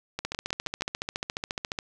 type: two click trains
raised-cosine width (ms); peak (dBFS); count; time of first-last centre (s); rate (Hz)
0.2; -14 / -13; 5 / 23; 0.19-0.821 / 0.25-1.788; 6.34 / 14.3
effects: none